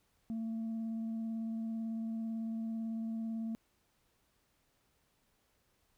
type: tone with vibrato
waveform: sine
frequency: 225 Hz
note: A3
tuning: 39 cents sharp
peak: -33 dBFS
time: 0.3-3.55 s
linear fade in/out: 0 ms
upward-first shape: square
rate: 18 Hz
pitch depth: 10 cents each way
effects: tanh soft clip ceiling -34 dBFS + pink hiss -75 dBFS RMS until 5.97 s

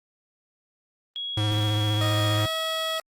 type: tone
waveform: sine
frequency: 3322 Hz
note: G#7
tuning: in tune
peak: -29 dBFS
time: 1.16-2.98 s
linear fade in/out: 0 ms
type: tone with vibrato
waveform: square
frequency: 105.8 Hz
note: G#2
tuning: 33 cents sharp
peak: -23 dBFS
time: 1.37-2.46 s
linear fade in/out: 5 ms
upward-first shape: square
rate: 15 Hz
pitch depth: 20 cents each way
type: tone with pitch glide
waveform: 20% pulse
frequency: 622.3 to 643.1 Hz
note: D#5 to E5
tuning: 0 to -43 cents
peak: -23 dBFS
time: 2.01-3 s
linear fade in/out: 2 ms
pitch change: +57 cents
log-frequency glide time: 2.35-2.49 s
effects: Opus 32 kbps

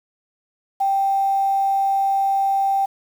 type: tone with quantisation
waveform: sine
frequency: 784 Hz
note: G5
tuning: in tune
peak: -16 dBFS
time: 0.8-2.86 s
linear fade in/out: 10 ms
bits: 7
effects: none

